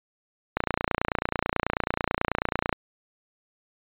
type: click train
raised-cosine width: 0.5 ms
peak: -8 dBFS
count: 64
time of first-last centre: 0.57-2.728 s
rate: 29.2 Hz
effects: resampled to 8000 Hz